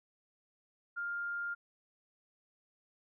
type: tone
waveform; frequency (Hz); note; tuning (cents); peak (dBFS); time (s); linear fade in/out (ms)
sine; 1403; F6; +8; -35; 0.96-1.55; 20
effects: none